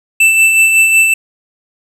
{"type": "tone with tremolo", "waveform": "square", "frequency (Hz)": 2656, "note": "E7", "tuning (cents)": 12, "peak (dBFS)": -5, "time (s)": [0.2, 1.14], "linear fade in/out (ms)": 5, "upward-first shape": "sine", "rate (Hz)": 5.4, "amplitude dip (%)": 40, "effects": ["low-pass 12000 Hz 12 dB/octave", "7-bit"]}